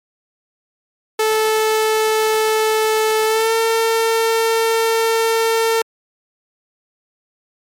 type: tone with pitch glide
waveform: sawtooth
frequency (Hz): 436.5 to 452.4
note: A4 to A4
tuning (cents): -14 to +48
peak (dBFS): -10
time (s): 1.19-5.82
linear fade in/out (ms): 5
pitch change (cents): +62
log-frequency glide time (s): 3.25-3.53
effects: MP3 64 kbps